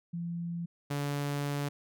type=tone pair in turn; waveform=sine / sawtooth; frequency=170.6 / 143.46 Hz; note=F3 / D3; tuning=-40 / -40 cents; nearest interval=minor third; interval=300 cents; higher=first; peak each=-33 / -27 dBFS; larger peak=second; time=0.13-0.66 / 0.9-1.69 s; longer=second; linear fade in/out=10 ms; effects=none